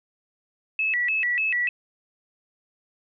sine tone with vibrato, 2248 Hz, C#7, 24 cents sharp, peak -21 dBFS, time 0.79-1.69 s, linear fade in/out 2 ms, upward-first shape square, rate 3.4 Hz, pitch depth 250 cents each way, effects none

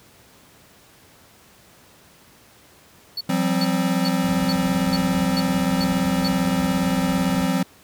triangle tone bursts, 4435 Hz, C#8, in tune, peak -23 dBFS, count 8, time 3.17-6.282 s, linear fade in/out 5 ms, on 39 ms, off 400 ms
square chord, F suspended second, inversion none, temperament equal with one note detuned, 174.61 / 192.19 / 261.6 Hz, F3 / G3 / C4, 0 / -34 / 0 cents, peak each -24 dBFS, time 3.29-7.63 s, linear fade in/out 5 ms
brown noise, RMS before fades -29 dBFS, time 4.23-7.46 s, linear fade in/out 20 ms
effects pink hiss -51 dBFS RMS until 7.83 s + high-pass 80 Hz 12 dB/octave

